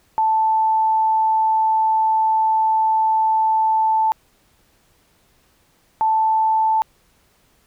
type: tone pair in turn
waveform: sine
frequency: 880 / 880 Hz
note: A5 / A5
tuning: 0 / 0 cents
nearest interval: unison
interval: 0 cents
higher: neither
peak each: -14 dBFS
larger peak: neither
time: 0.18-4.12 / 6.01-6.82 s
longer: first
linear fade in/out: 0 ms
effects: pink hiss -59 dBFS RMS until 7.66 s